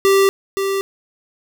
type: tone with echo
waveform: square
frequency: 391.1 Hz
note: G4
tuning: 4 cents flat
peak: -11 dBFS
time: 0.05-0.29 s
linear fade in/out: 0 ms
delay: 520 ms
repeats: 1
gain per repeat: -7 dB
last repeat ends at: 0.81 s
effects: none